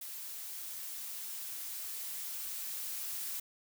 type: noise with level ramp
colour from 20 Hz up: blue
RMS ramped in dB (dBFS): -44 to -39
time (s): 0.01-3.4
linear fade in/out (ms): 5
effects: none